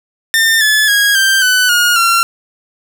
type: tone with pitch steps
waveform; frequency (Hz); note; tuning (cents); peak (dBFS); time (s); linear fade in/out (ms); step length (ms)
sawtooth; 1805 / 1723.5 / 1645.7 / 1571.3 / 1500.4 / 1432.6 / 1367.9; A6 / A6 / G#6 / G6 / F#6 / F6 / F6; +44 / -36 / -16 / +4 / +24 / +44 / -36; -5; 0.34-2.23; 0; 270
effects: none